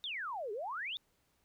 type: exponential two-way sweep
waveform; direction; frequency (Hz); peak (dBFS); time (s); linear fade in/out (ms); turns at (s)
sine; down then up; 3756 to 392 to 3756; -37; 0.04-0.97; 0; 0.52
effects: pink hiss -75 dBFS RMS until 1.44 s